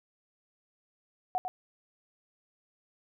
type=tone with echo; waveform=sine; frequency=740 Hz; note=F#5; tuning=in tune; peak=-26 dBFS; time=1.35-1.38 s; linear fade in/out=0 ms; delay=100 ms; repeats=1; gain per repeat=-6 dB; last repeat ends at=1.48 s; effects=none